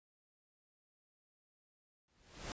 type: noise with exponential growth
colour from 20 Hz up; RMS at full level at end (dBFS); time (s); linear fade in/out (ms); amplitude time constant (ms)
pink; -40; 2.08-2.52; 1; 94
effects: resampled to 16000 Hz